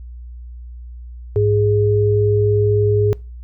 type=tone pair together; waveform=sine; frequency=103.83 / 415 Hz; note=G#2 / G#4; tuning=0 / -1 cents; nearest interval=2 octaves; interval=2399 cents; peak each=-15 dBFS; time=1.36-3.13 s; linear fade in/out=0 ms; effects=noise-tail reverb RT60 0.3 s tail -24 dB re dry + added 60 Hz sine -31 dBFS peak until 3.43 s